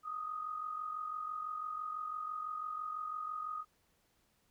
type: tone with amplitude modulation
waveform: sine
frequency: 1244.5 Hz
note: D#6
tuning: in tune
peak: -35 dBFS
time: 0.03-3.65 s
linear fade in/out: 50 ms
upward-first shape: sine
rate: 46 Hz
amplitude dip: 60%
effects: pink hiss -74 dBFS RMS until 4.5 s